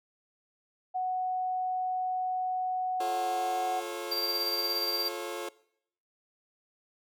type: tone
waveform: sine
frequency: 740 Hz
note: F#5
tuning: in tune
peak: -28 dBFS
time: 0.94-3.81 s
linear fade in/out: 20 ms
type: chord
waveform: sawtooth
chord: F augmented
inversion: none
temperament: just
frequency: 349.2 / 436.5 / 545.7 Hz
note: F4 / A4 / C#5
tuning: 0 / -14 / -27 cents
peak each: -35 dBFS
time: 3-5.49 s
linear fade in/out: 5 ms
type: tone with tremolo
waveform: square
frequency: 4711 Hz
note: D8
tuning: 5 cents sharp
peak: -28 dBFS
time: 4.11-5.09 s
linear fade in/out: 10 ms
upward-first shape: sine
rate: 17 Hz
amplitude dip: 45%
effects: noise-tail reverb RT60 0.7 s tail -21 dB re dry